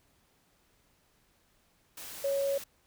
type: tone in noise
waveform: sine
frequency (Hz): 555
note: C#5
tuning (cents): +2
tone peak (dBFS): -27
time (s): 2.24-2.58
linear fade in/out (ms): 5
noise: white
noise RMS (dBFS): -44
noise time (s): 1.97-2.64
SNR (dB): +14
effects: pink hiss -69 dBFS RMS until 2.86 s